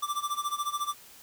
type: tone with tremolo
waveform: square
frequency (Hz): 1174.7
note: D6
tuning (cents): 0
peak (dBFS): -27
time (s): 0.02-0.94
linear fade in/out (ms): 10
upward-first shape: sine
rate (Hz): 14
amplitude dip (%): 85
effects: white hiss -52 dBFS RMS until 1.22 s